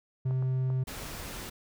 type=tone; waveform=triangle; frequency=129.8 Hz; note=C3; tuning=13 cents flat; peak=-24 dBFS; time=0.25-0.84 s; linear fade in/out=10 ms
type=clicks; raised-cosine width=1 ms; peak=-31 dBFS; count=3; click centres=0.309 / 0.425 / 0.702 s
type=noise; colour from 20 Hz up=pink; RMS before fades=-40 dBFS; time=0.87-1.5 s; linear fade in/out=10 ms
effects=none